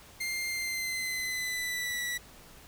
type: tone with pitch glide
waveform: sawtooth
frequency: 2105 to 1952.7 Hz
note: C7 to B6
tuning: +10 to -20 cents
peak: -28 dBFS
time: 0.2-2.18 s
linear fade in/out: 10 ms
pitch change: -130 cents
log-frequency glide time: 0.5-2.03 s
effects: pink hiss -53 dBFS RMS until 2.67 s